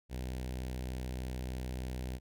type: tone with notch filter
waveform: sawtooth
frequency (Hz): 63.3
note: B1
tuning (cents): +43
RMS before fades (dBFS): -39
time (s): 0.09-2.2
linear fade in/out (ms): 50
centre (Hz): 1200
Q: 1.3
effects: none